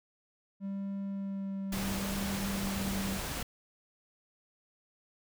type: tone with vibrato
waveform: triangle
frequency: 196 Hz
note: G3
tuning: in tune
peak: -32 dBFS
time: 0.6-3.19 s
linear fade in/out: 50 ms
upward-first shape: sine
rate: 0.7 Hz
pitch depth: 11 cents each way
type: noise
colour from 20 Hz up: pink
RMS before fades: -37 dBFS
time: 1.72-3.43 s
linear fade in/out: 5 ms
effects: none